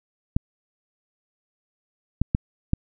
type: clicks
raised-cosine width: 5 ms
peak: -7 dBFS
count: 4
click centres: 0.365 / 2.216 / 2.349 / 2.734 s
effects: none